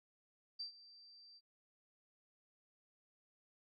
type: tone with ADSR envelope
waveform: sine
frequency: 4683 Hz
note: D8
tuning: 6 cents flat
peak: -40 dBFS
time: 0.59-1.41 s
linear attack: 14 ms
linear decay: 110 ms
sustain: -18 dB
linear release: 43 ms
effects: none